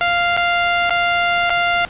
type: tone with dropouts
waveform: 15% pulse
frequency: 697 Hz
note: F5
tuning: 4 cents flat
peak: -8 dBFS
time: 0.01-1.85 s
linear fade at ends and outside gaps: 0 ms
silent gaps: 0.366-0.374 / 0.896-0.906 / 1.496-1.503 s
effects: pink hiss -37 dBFS RMS until 1.89 s + resampled to 8000 Hz